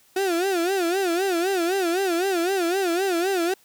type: tone with vibrato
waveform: 35% pulse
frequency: 362.8 Hz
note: F#4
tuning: 34 cents flat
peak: -19 dBFS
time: 0.16-3.54 s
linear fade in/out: 5 ms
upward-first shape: sine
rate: 3.9 Hz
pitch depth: 150 cents each way
effects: white hiss -58 dBFS RMS until 3.64 s